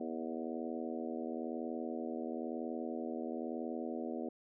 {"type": "harmonic tone with a mistuned harmonic", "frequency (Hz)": 81, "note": "E2", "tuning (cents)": -30, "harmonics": [3, 4, 5, 6, 7, 8, 9], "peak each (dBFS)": [-41, -43, -45, -47, -48, -49, -50], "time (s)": [0, 4.29], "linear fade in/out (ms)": 5, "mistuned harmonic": 8, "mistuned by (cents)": -30, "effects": []}